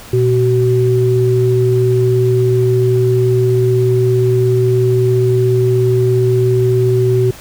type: tone pair together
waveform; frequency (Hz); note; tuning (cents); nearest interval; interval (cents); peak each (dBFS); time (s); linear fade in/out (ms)
sine; 120.1 / 377.3; B2 / F#4; -48 / +34; octave + minor sixth; 1982; -12; 0.13-7.31; 5
effects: pink hiss -35 dBFS RMS until 7.4 s